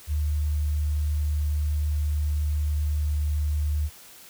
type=tone; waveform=sine; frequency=74.7 Hz; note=D2; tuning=30 cents sharp; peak=-22 dBFS; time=0.07-3.9 s; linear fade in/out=50 ms; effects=white hiss -48 dBFS RMS until 4.29 s